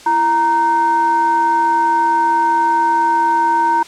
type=tone with frequency modulation; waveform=sine; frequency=932.3 Hz; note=A#5; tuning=in tune; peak=-11 dBFS; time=0.06-3.83 s; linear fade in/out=5 ms; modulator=596 Hz; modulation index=0.45; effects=white hiss -38 dBFS RMS until 3.87 s + low-pass 7000 Hz 12 dB/octave

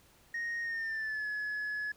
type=tone with pitch glide; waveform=sine; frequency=1864.7 to 1700.1 Hz; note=A#6 to G#6; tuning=0 to +40 cents; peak=-31 dBFS; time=0.34-1.92 s; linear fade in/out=5 ms; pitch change=-160 cents; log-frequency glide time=0.62-1.28 s; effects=tanh soft clip ceiling -32 dBFS + pink hiss -63 dBFS RMS until 1.96 s

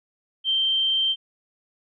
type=tone; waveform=sine; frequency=3136 Hz; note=G7; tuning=in tune; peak=-19 dBFS; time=0.44-1.16 s; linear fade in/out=50 ms; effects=none

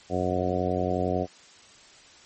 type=harmonic tone; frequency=91 Hz; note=F#2; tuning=28 cents flat; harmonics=1 / 2 / 3 / 4 / 5 / 6 / 7 / 8; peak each=-32 / -32 / -32 / -32 / -32 / -32 / -32 / -32 dBFS; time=0.09-1.27 s; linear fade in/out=50 ms; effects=white hiss -52 dBFS RMS until 2.25 s + MP3 32 kbps

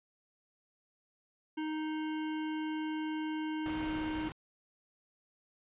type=harmonic tone; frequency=311.1 Hz; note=D#4; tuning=in tune; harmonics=1 / 3 / 5 / 7 / 9 / 10; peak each=-34 / -44 / -48 / -51 / -53 / -54 dBFS; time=1.57-4.29 s; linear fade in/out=10 ms
type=low-pass noise; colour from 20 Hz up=pink; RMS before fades=-44 dBFS; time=3.66-4.32 s; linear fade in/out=0 ms; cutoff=3100 Hz; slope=12 dB/octave
effects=resampled to 8000 Hz

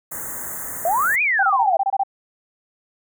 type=band-stop noise; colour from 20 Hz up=white; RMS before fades=-30 dBFS; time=0.11-1.16 s; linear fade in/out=10 ms; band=2000 to 6500 Hz; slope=96 dB/octave
type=exponential two-way sweep; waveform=sine; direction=up then down; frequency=634 to 2519 to 634 Hz; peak=-16 dBFS; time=0.85-1.77 s; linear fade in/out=2 ms; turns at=1.22 s
type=tone bursts; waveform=sine; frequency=784 Hz; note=G5; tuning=in tune; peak=-16 dBFS; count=10; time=1.39-2.035 s; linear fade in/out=5 ms; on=42 ms; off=25 ms
effects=none

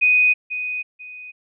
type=tone with echo; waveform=sine; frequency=2492 Hz; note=D#7; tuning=2 cents sharp; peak=-12 dBFS; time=0.01-0.34 s; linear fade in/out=20 ms; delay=490 ms; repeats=2; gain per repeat=-11 dB; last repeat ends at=1.32 s; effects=none

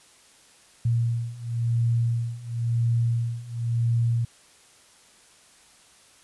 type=beating tone pair; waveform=sine; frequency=116.54 / 117.5 Hz; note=A#2 / A#2; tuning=0 / +14 cents; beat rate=0.96 Hz; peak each=-26 / -24 dBFS; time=0.85-4.25 s; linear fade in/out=5 ms; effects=white hiss -55 dBFS RMS until 6.23 s + resampled to 24000 Hz

